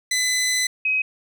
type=tone pair in turn; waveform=15% pulse / sine; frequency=2011 / 2534 Hz; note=B6 / D#7; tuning=+31 / +31 cents; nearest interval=major third; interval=400 cents; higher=second; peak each=-13 / -18 dBFS; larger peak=first; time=0.11-0.67 / 0.85-1.02 s; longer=first; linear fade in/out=5 ms; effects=none

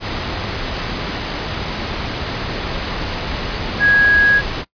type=tone in noise; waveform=sine; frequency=1656 Hz; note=G#6; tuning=5 cents flat; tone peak=-9 dBFS; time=3.79-4.42 s; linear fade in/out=50 ms; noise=pink; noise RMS=-23 dBFS; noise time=0-4.65 s; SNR=+11 dB; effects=noise-tail reverb RT60 0.1 s tail -19 dB re dry + resampled to 11025 Hz

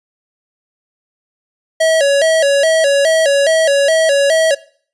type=tone with vibrato; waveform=square; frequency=601 Hz; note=D5; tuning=40 cents sharp; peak=-10 dBFS; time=1.8-4.55 s; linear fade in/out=10 ms; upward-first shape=square; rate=2.4 Hz; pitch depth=120 cents each way; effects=noise-tail reverb RT60 0.5 s tail -21 dB re dry + resampled to 24000 Hz

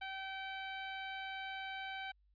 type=tone; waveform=15% pulse; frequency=771 Hz; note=G5; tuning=29 cents flat; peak=-35 dBFS; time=0.01-2.12 s; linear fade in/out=10 ms; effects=added 50 Hz sine -68 dBFS peak until 2.34 s + resampled to 11025 Hz

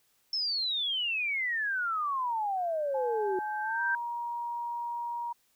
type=exponential sweep; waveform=sine; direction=down; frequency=5370 to 364.7 Hz; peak=-28 dBFS; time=0.33-3.39 s; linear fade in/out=2 ms
type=tone with exponential growth; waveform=sine; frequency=1568 Hz; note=G6; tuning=in tune; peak=-25 dBFS; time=2.57-3.95 s; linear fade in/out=2 ms; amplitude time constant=300 ms
type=tone with pitch glide; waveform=sine; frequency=849 to 947.5 Hz; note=G#5 to A#5; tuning=+38 to +28 cents; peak=-32 dBFS; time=2.94-5.33 s; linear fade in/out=10 ms; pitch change=+190 cents; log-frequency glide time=3.62-3.82 s
effects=white hiss -70 dBFS RMS until 5.55 s

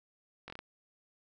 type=slowing click train; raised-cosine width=0.3 ms; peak=-28 dBFS; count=5; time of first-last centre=0.48-0.59 s; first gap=20 ms; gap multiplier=1.22; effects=none

